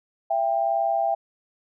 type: tone pair together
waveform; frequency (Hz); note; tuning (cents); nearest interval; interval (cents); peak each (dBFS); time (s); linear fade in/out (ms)
sine; 670 / 791.5; E5 / G5; +28 / +17; minor third; 289; -23; 0.3-1.15; 10
effects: none